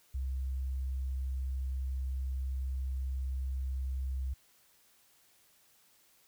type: tone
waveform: sine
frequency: 65.6 Hz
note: C2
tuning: 5 cents sharp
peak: -32 dBFS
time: 0.14-4.34 s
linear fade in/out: 10 ms
effects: white hiss -66 dBFS RMS until 6.27 s